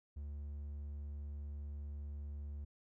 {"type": "tone", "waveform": "triangle", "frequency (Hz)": 72.5, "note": "D2", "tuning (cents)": -22, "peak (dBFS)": -40, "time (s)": [0.16, 2.65], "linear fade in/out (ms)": 10, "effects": []}